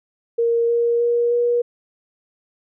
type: tone with pitch steps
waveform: sine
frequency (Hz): 466.2 / 470.5 / 474.9 / 479.3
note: A#4 / A#4 / A#4 / A#4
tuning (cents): 0 / +16 / +32 / +48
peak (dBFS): -15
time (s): 0.38-1.62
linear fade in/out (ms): 10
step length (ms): 310
effects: none